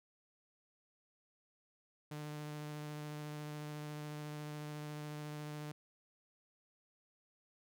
sawtooth tone with vibrato, 150 Hz, D3, 37 cents sharp, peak -39 dBFS, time 2.11-5.72 s, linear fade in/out 5 ms, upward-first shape sine, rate 14 Hz, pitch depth 11 cents each way, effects none

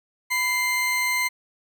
40% pulse tone pair together, 996.9 / 2093 Hz, B5 / C7, +16 / 0 cents, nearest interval octave + minor second, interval 1284 cents, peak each -28 / -21 dBFS, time 0.3-1.29 s, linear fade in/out 20 ms, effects none

